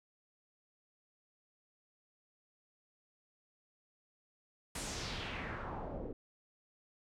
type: noise with low-pass filter sweep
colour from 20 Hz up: pink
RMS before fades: -42 dBFS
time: 4.75-6.13 s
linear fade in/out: 5 ms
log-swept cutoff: 10000 to 400 Hz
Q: 2.2
effects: none